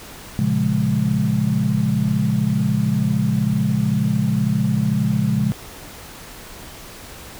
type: chord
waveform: sine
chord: Bb minor seventh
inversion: none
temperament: equal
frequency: 116.54 / 138.59 / 174.61 / 207.7 Hz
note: Bb2 / Db3 / F3 / Ab3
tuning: 0 / 0 / 0 / 0 cents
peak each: -23 / -21 / -23 / -20 dBFS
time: 0.39-5.52 s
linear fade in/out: 0 ms
effects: pink hiss -38 dBFS RMS until 7.39 s